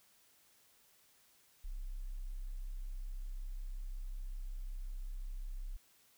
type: tone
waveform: sine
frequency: 32.71 Hz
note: C1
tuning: in tune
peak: -39 dBFS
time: 1.64-5.77 s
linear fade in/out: 10 ms
effects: white hiss -68 dBFS RMS until 6.17 s